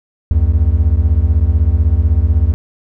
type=beating tone pair; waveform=triangle; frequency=69.7 / 85.7 Hz; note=C#2 / F2; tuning=+10 / -32 cents; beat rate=16 Hz; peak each=-10 dBFS; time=0.31-2.54 s; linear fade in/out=0 ms; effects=none